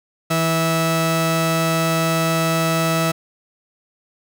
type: tone pair together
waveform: sawtooth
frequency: 163.25 / 653 Hz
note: E3 / E5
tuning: -17 / -17 cents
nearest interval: 2 octaves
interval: 2400 cents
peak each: -15 dBFS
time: 0.3-3.12 s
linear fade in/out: 10 ms
effects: none